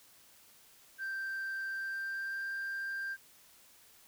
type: tone with pitch glide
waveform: sine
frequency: 1568 to 1584.4 Hz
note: G6 to G6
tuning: 0 to +18 cents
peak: -33 dBFS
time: 0.98-3.17 s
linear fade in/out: 50 ms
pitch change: +18 cents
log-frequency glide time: 1.65-2.54 s
effects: tanh soft clip ceiling -34 dBFS + white hiss -61 dBFS RMS until 4.07 s